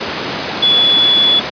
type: tone in noise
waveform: sine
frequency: 3418 Hz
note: G#7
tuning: 49 cents sharp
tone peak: -8 dBFS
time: 0.62-1.4 s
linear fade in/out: 10 ms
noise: pink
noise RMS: -19 dBFS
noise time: 0-1.5 s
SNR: +8 dB
effects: high-pass 200 Hz 12 dB/octave + resampled to 11025 Hz